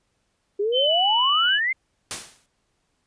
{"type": "exponential sweep", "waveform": "sine", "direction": "up", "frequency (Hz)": [393.5, 2147], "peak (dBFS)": -20, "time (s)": [0.59, 1.73], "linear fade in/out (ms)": 10}
{"type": "tone with pitch glide", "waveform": "sine", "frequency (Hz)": [3073, 2963], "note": ["G7", "F#7"], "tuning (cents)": [-35, 2], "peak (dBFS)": -19, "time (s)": [0.72, 1.6], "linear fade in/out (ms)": 50, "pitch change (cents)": -63, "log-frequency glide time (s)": [0.82, 0.92]}
{"type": "noise with exponential decay", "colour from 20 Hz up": "white", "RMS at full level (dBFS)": -26, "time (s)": [2.11, 2.46], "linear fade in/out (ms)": 0, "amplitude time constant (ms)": 76}
{"effects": ["pink hiss -71 dBFS RMS until 3.06 s", "resampled to 22050 Hz"]}